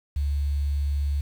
sine tone with quantisation, 71.4 Hz, D2, 48 cents flat, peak -22 dBFS, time 0.16-1.21 s, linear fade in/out 5 ms, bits 8, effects none

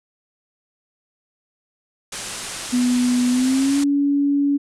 white low-pass noise, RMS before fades -31 dBFS, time 2.12-3.84 s, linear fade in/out 5 ms, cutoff 10000 Hz, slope 48 dB/octave
sine tone with pitch glide, 246.9 to 283.6 Hz, B3 to C#4, 0 to +40 cents, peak -15 dBFS, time 2.72-4.58 s, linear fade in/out 20 ms, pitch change +240 cents, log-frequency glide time 3.3-3.8 s
effects none

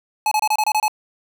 square tone bursts, 855 Hz, A5, 50 cents flat, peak -16 dBFS, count 8, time 0.26-0.881 s, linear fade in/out 2 ms, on 54 ms, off 27 ms, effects none

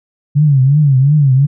sine tone with vibrato, 140.5 Hz, C#3, 24 cents sharp, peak -6 dBFS, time 0.35-1.47 s, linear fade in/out 20 ms, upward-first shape triangle, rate 2.8 Hz, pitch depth 170 cents each way, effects none

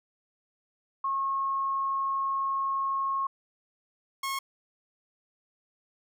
sine / sawtooth tone pair in turn, 1087 / 1087 Hz, C#6 / C#6, -34 / -34 cents, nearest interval unison, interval 0 cents, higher neither, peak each -26 dBFS, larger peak neither, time 1.04-3.27 / 4.23-4.39 s, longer first, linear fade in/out 5 ms, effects none

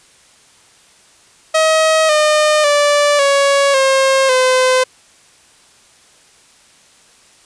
sawtooth tone with pitch steps, 635 / 608.4 / 583 / 558.6 / 535.2 / 512.8 Hz, D#5 / D#5 / D5 / C#5 / C5 / C5, +35 / -39 / -13 / +13 / +39 / -35 cents, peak -6 dBFS, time 1.54-4.84 s, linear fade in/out 10 ms, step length 550 ms, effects white hiss -48 dBFS RMS until 7.45 s + resampled to 22050 Hz

